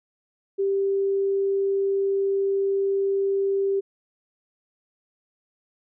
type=tone; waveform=sine; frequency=392.9 Hz; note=G4; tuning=4 cents sharp; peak=-20 dBFS; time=0.58-3.81 s; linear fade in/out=20 ms; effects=none